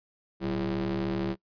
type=ring-modulated tone; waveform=35% pulse; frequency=73.42 Hz; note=D2; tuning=in tune; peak=-23 dBFS; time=0.4-1.36 s; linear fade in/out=50 ms; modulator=262 Hz; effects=noise-tail reverb RT60 0.1 s tail -23 dB re dry + resampled to 11025 Hz